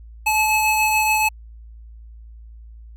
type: tone pair together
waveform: square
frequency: 862 / 2579 Hz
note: A5 / E7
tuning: -36 / -39 cents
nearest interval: octave + perfect fifth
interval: 1897 cents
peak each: -19 / -20 dBFS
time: 0.26-1.29 s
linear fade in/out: 10 ms
effects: added 56 Hz sine -38 dBFS peak until 2.96 s